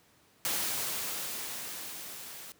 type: noise with level ramp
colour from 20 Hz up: white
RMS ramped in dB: -31 to -46 dBFS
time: 0.45-2.52 s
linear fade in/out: 0 ms
effects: pink hiss -64 dBFS RMS until 2.59 s + high-pass 100 Hz 12 dB/octave